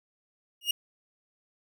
40% pulse tone with exponential growth, 2855 Hz, F7, 37 cents sharp, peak -19 dBFS, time 0.61-0.71 s, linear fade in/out 5 ms, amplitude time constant 21 ms, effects none

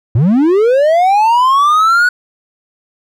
triangle linear sweep, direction up, 101.4 to 1480 Hz, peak -5 dBFS, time 0.15-2.09 s, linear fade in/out 5 ms, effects none

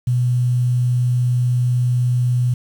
sine tone with quantisation, 123.47 Hz, B2, in tune, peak -14 dBFS, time 0.07-2.54 s, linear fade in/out 5 ms, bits 7, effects none

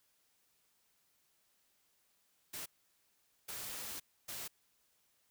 white noise bursts at uneven times, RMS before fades -44 dBFS, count 3, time 2.53-2.66 / 3.48-4 / 4.28-4.48 s, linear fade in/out 10 ms, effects white hiss -75 dBFS RMS until 5.3 s

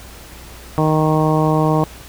harmonic tone, 155.56 Hz, D#3, in tune, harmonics 1 / 2 / 3 / 4 / 5 / 6 / 7, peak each -16 / -19 / -21 / -22 / -23 / -24 / -24 dBFS, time 0.78-1.84 s, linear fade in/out 0 ms, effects added 60 Hz sine -39 dBFS peak until 2.08 s + pink hiss -39 dBFS RMS until 2.08 s

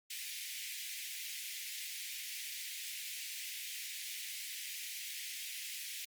pink high-pass noise, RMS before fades -44 dBFS, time 0.1-6.05 s, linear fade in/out 5 ms, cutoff 2000 Hz, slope 48 dB/octave, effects Opus 32 kbps

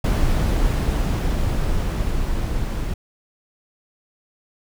brown noise with level ramp, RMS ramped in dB -17 to -24 dBFS, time 0.04-2.94 s, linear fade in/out 5 ms, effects none

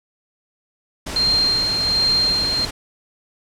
pink noise, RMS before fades -28 dBFS, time 1.06-2.71 s, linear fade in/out 10 ms
sine tone with tremolo, 4186 Hz, C8, in tune, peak -14 dBFS, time 1.16-2.65 s, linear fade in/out 2 ms, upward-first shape sine, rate 1.3 Hz, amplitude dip 40%
effects low-pass 9000 Hz 12 dB/octave

